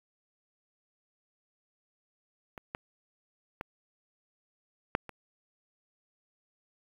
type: clicks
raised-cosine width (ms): 0.5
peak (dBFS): -27 / -20 / -21 / -10 / -27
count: 5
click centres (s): 2.578 / 2.749 / 3.611 / 4.951 / 5.093
effects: 8-bit